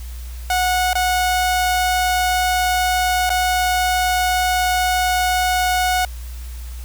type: tone with dropouts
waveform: sawtooth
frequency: 733 Hz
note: F#5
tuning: 16 cents flat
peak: -12 dBFS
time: 0.5-6.05 s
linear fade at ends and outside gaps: 2 ms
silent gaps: 0.932-0.953 / 3.294-3.302 s
effects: added 60 Hz sine -28 dBFS peak until 6.84 s + white hiss -43 dBFS RMS until 6.84 s